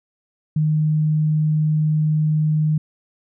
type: tone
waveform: sine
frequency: 154 Hz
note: D#3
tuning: 17 cents flat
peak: -15 dBFS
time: 0.56-2.78 s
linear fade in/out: 5 ms
effects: none